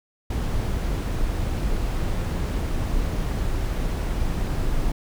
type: noise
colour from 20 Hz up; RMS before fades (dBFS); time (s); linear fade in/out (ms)
brown; -24; 0.3-4.92; 5
effects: none